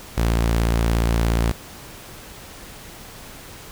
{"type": "tone", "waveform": "sawtooth", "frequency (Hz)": 57, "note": "A#1", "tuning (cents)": -38, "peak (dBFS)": -13, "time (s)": [0.17, 1.52], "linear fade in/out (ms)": 10, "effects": ["pink hiss -40 dBFS RMS until 3.71 s"]}